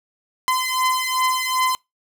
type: beating tone pair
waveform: sawtooth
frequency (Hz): 1025 / 1027.6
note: C6 / C6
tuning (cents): -36 / -32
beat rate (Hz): 2.6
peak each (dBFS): -18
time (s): 0.48-1.75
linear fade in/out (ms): 0
effects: noise-tail reverb RT60 0.2 s tail -26 dB re dry